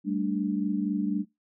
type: chord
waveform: sine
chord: G suspended second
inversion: none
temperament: equal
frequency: 196 / 220 / 293.7 Hz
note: G3 / A3 / D4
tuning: 0 / 0 / 0 cents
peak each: -29 / -31 / -29 dBFS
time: 0.04-1.25 s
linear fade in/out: 50 ms
effects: noise-tail reverb RT60 0.2 s tail -24 dB re dry